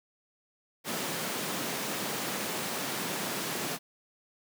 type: high-pass noise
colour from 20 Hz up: pink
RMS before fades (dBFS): -34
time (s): 0.84-3.79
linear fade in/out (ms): 50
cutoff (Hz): 160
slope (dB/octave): 24
effects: none